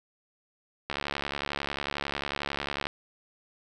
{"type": "click train", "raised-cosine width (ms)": 0.3, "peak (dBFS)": -14, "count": 141, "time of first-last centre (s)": [0.9, 2.869], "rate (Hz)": 71.1, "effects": []}